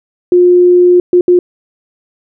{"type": "tone bursts at uneven times", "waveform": "sine", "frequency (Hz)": 356.5, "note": "F4", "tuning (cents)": 36, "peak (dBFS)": -3, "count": 3, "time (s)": [[0.32, 1], [1.13, 1.21], [1.28, 1.39]], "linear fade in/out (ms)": 2, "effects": []}